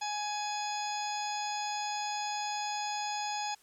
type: harmonic tone with a mistuned harmonic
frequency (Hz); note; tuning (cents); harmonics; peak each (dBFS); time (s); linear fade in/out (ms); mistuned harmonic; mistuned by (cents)
835; G#5; +9; 1 / 2 / 3 / 4 / 5 / 6 / 8; -34 / -46 / -43 / -45 / -48 / -43 / -42; 0.01-3.55; 10; 4; +31
effects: white hiss -63 dBFS RMS until 3.62 s + low-pass 12000 Hz 12 dB/octave